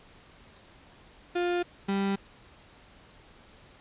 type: tone pair in turn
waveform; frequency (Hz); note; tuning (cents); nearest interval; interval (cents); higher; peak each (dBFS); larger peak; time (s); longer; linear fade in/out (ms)
35% pulse; 352 / 196.93; F4 / G3; +14 / +8; minor seventh; 1006; first; -24; neither; 1.35-1.63 / 1.88-2.16; neither; 10
effects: pink hiss -55 dBFS RMS until 3.8 s + resampled to 8000 Hz